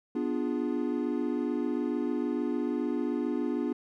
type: chord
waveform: triangle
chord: B diminished seventh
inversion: none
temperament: equal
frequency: 246.9 / 293.7 / 349.2 / 415.3 Hz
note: B3 / D4 / F4 / Ab4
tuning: 0 / 0 / 0 / 0 cents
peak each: -30 / -30 / -32 / -35 dBFS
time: 0.15-3.73 s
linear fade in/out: 5 ms
effects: none